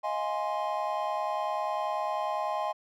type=chord; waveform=triangle; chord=F minor seventh; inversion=third; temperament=equal with one note detuned; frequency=628.4 / 698.5 / 830.6 / 1046.5 Hz; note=Eb5 / F5 / Ab5 / C6; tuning=+17 / 0 / 0 / 0 cents; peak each=-32 / -35 / -31 / -32 dBFS; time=0.03-2.73 s; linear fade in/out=20 ms; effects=none